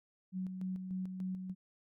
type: tone with tremolo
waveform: sine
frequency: 186.1 Hz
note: F#3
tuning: 10 cents sharp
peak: -35 dBFS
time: 0.32-1.55 s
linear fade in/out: 50 ms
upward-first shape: square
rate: 3.4 Hz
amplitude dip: 45%
effects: none